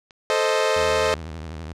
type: click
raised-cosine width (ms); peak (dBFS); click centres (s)
0.2; -29; 0.108
type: chord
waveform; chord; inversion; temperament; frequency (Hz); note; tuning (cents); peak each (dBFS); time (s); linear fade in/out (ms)
sawtooth; A diminished; none; equal; 440 / 523.3 / 622.3; A4 / C5 / Eb5; 0 / 0 / 0; -19; 0.3-1.14; 0
type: tone with vibrato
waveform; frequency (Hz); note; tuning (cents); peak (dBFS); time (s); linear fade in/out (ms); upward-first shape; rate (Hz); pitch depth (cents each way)
sawtooth; 79.7; D#2; +42; -28; 0.76-1.73; 5; sine; 12; 120
effects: low-pass 7000 Hz 12 dB/octave